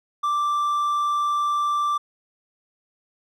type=tone; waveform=triangle; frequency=1174.7 Hz; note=D6; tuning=in tune; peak=-18 dBFS; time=0.23-1.98 s; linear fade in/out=10 ms; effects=none